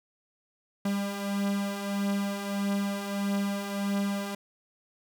45% pulse beating tone pair, 198.8 / 200.4 Hz, G3 / G3, +25 / +38 cents, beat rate 1.6 Hz, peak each -34 / -29 dBFS, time 0.85-4.35 s, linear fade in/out 5 ms, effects none

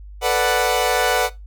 sawtooth chord, B minor seventh, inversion third, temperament equal, 440 / 493.9 / 587.3 / 740 Hz, A4 / B4 / D5 / F#5, 0 / 0 / 0 / 0 cents, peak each -20 / -17 / -20 / -16 dBFS, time 0.21-1.3 s, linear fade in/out 50 ms, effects noise-tail reverb RT60 0.2 s tail -17 dB re dry + added 50 Hz sine -35 dBFS peak until 1.46 s

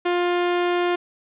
sawtooth tone, 352.5 Hz, F4, 16 cents sharp, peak -15 dBFS, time 0.05-0.96 s, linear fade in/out 10 ms, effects resampled to 8000 Hz + 9-bit

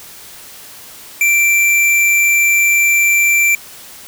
square tone, 2349 Hz, D7, in tune, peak -10 dBFS, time 1.21-3.55 s, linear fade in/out 2 ms, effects white hiss -36 dBFS RMS until 4.07 s

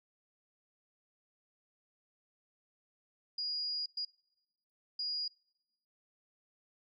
sine tone bursts at uneven times, 4874 Hz, D#8, 37 cents flat, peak -34 dBFS, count 3, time 3.38-3.86 / 3.97-4.05 / 4.99-5.28 s, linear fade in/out 5 ms, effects noise-tail reverb RT60 1.0 s tail -26 dB re dry

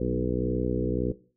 harmonic tone with a mistuned harmonic, 61.74 Hz, B1, in tune, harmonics 1 / 2 / 3 / 4 / 5 / 6 / 7 / 8, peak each -33 / -33 / -33 / -33 / -33 / -33 / -33 / -33 dBFS, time 0-1.12 s, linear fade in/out 5 ms, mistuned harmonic 3, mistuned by +27 cents, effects noise-tail reverb RT60 0.4 s tail -18 dB re dry

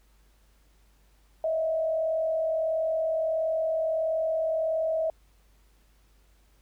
sine tone with frequency modulation, 642 Hz, E5, 46 cents flat, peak -24 dBFS, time 1.44-5.1 s, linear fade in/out 2 ms, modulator 41.5 Hz, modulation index 0.46, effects added 50 Hz sine -59 dBFS peak until 6.61 s + pink hiss -67 dBFS RMS until 6.61 s

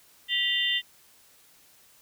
sine tone cluster, 1957 / 2811 / 3106 / 3565 Hz, B6 / F7 / G7 / A7, -16 / +11 / -17 / +22 cents, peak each -29 dBFS, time 0.28-0.82 s, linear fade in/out 50 ms, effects white hiss -58 dBFS RMS until 2.01 s

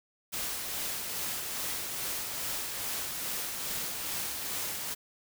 white noise with tremolo, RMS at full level -34 dBFS, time 0.32-4.95 s, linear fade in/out 20 ms, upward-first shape sine, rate 2.4 Hz, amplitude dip 30%, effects none

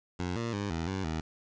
15% pulse tone with pitch steps, 89.9 / 116.4 / 101.5 / 82.4 / 95.4 / 79.8 Hz, F#2 / A#2 / G#2 / E2 / G2 / D#2, -49 / -2 / -39 / 0 / -47 / +44 cents, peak -25 dBFS, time 0.19-1.21 s, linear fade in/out 10 ms, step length 170 ms, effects resampled to 16000 Hz + 9-bit

